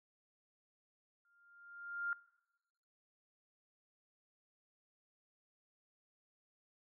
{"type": "tone with exponential growth", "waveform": "sine", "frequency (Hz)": 1400, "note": "F6", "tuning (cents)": 4, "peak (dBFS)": -34, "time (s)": [1.25, 2.13], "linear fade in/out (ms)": 1, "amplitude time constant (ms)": 190, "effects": ["noise-tail reverb RT60 1.0 s tail -21 dB re dry"]}